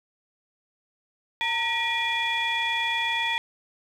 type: tone cluster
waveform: sine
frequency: 917 / 1921 / 2404 / 3380 Hz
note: A#5 / B6 / D7 / G#7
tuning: -29 / -48 / +40 / +30 cents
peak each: -28 dBFS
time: 1.41-3.38 s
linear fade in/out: 0 ms
effects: tanh soft clip ceiling -17 dBFS + 9-bit